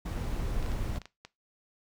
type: noise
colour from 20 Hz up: brown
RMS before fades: -32 dBFS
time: 0.05-0.99 s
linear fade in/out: 10 ms
type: clicks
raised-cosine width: 0.2 ms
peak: -27 dBFS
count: 7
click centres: 0.627 / 0.662 / 0.718 / 0.96 / 1.017 / 1.056 / 1.25 s
effects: noise-tail reverb RT60 0.2 s tail -18 dB re dry